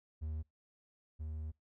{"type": "tone pair in turn", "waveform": "triangle", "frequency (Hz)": [77.78, 77.78], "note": ["D#2", "D#2"], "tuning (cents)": [0, 0], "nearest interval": "unison", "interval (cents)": 0, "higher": "neither", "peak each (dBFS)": [-35, -37], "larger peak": "first", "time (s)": [[0.21, 0.43], [1.19, 1.52]], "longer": "second", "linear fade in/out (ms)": 20, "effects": ["noise-tail reverb RT60 0.2 s tail -26 dB re dry"]}